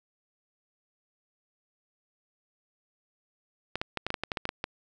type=clicks; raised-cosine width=0.3 ms; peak=-14 dBFS; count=12; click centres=3.756 / 3.815 / 3.973 / 4.066 / 4.104 / 4.142 / 4.236 / 4.318 / 4.372 / 4.454 / 4.491 / 4.641 s; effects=none